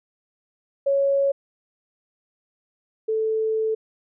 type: tone pair in turn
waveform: sine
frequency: 554.4 / 439.7 Hz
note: C#5 / A4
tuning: 0 / -1 cents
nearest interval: major third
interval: 401 cents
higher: first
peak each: -17 / -20 dBFS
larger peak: first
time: 0.86-1.32 / 3.08-3.75 s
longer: second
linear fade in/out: 10 ms
effects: none